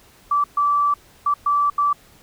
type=tone bursts at uneven times; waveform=sine; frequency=1160 Hz; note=D6; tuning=22 cents flat; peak=-15 dBFS; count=5; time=0.31-0.44 / 0.57-0.94 / 1.26-1.34 / 1.46-1.7 / 1.78-1.93 s; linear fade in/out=5 ms; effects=pink hiss -51 dBFS RMS until 2.22 s